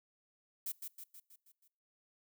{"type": "noise with echo", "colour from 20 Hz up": "violet", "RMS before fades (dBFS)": -39, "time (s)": [0.66, 0.72], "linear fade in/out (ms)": 5, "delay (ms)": 160, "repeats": 6, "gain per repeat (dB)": -5, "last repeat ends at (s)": 1.68, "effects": ["noise-tail reverb RT60 0.6 s tail -24 dB re dry"]}